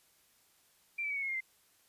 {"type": "tone with pitch steps", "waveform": "sine", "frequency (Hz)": [2359, 2310, 2263, 2216, 2171, 2126, 2082], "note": ["D7", "D7", "C#7", "C#7", "C#7", "C7", "C7"], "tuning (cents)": [7, -29, 35, -1, -37, 27, -9], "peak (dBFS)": -33, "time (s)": [0.98, 1.407], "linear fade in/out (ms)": 10, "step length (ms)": 61, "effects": ["white hiss -68 dBFS RMS until 1.88 s", "resampled to 32000 Hz"]}